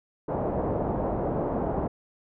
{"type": "low-pass noise", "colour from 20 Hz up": "white", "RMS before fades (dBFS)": -28, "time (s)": [0.28, 1.88], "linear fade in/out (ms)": 10, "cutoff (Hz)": 750, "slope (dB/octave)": 24, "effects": []}